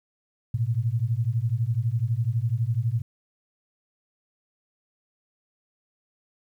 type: beating tone pair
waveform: sine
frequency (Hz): 109.9 / 121.9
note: A2 / B2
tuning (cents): -2 / -22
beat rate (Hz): 12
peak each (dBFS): -25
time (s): 0.54-3.02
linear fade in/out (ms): 5
effects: 10-bit